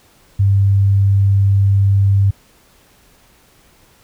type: tone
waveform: sine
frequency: 98.8 Hz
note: G2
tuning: 14 cents sharp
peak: -9 dBFS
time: 0.39-2.31 s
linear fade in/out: 10 ms
effects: pink hiss -51 dBFS RMS until 4.03 s